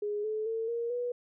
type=tone with pitch steps; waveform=sine; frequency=415.3 / 432.2 / 449.8 / 468 / 487.1 Hz; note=G#4 / A4 / A4 / A#4 / B4; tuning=0 / -31 / +38 / +7 / -24 cents; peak=-30 dBFS; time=0.02-1.12 s; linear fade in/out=5 ms; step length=220 ms; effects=none